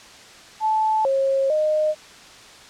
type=tone with pitch steps; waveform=sine; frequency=871 / 541 / 615 Hz; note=A5 / C#5 / D#5; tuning=-18 / -42 / -20 cents; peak=-17 dBFS; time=0.6-1.95 s; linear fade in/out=50 ms; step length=450 ms; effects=white hiss -44 dBFS RMS until 2.69 s + low-pass 6000 Hz 12 dB/octave